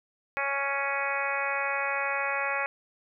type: harmonic tone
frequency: 277.9 Hz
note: C#4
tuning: 4 cents sharp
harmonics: 2 / 3 / 4 / 5 / 6 / 7 / 8 / 9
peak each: -35 / -35 / -35 / -35 / -35 / -35 / -35 / -35 dBFS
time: 0.37-2.66 s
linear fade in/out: 0 ms
effects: none